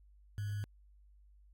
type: tone with sample-and-hold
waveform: sine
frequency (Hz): 102.8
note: G#2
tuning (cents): -17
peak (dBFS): -35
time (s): 0.38-0.64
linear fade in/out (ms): 0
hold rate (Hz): 1575
effects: added 50 Hz sine -59 dBFS peak until 1.53 s + AAC 48 kbps